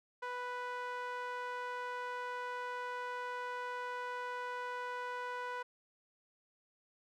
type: tone with band-pass filter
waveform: sawtooth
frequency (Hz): 493.9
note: B4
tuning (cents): 0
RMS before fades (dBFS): -41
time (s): 0.22-5.63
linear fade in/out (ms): 10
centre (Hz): 1200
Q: 1.8
effects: none